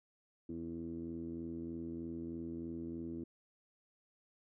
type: tone with low-pass filter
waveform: 10% pulse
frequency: 83.2 Hz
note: E2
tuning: 17 cents sharp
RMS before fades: -43 dBFS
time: 0.49-3.24 s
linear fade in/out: 5 ms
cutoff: 300 Hz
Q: 6.9
effects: none